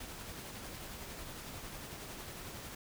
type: noise with tremolo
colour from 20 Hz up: pink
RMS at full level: -45 dBFS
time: 0-2.75 s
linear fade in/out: 5 ms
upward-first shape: triangle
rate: 11 Hz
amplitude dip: 30%
effects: none